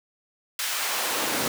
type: noise with high-pass filter sweep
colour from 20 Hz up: pink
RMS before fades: -27 dBFS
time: 0.59-1.48 s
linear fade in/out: 2 ms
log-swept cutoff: 1800 to 210 Hz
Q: 0.75
effects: none